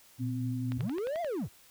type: tone with tremolo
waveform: sine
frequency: 119.6 Hz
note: A#2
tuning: 45 cents sharp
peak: -31 dBFS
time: 0.18-0.9 s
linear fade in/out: 50 ms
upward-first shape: sine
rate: 4.3 Hz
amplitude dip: 30%
type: tone with vibrato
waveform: sine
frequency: 256 Hz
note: C4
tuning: 38 cents flat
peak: -34 dBFS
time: 0.19-0.79 s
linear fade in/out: 20 ms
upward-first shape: triangle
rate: 12 Hz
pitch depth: 20 cents each way
type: click train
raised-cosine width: 0.3 ms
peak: -26 dBFS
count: 7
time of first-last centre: 0.72-1.246 s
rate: 11.4 Hz
type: linear two-way sweep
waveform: triangle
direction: up then down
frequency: 53.7 to 712 to 55.7 Hz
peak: -29 dBFS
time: 0.76-1.49 s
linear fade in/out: 50 ms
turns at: 1.21 s
effects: white hiss -59 dBFS RMS until 1.7 s